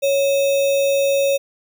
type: tone with sample-and-hold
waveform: sine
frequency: 554.4 Hz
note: C#5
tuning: in tune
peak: -14 dBFS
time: 0.02-1.38 s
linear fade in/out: 20 ms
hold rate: 3150 Hz
effects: none